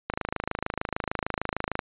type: click train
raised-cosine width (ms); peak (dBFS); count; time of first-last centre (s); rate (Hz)
0.5; -12; 46; 0.1-1.792; 26.6
effects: resampled to 8000 Hz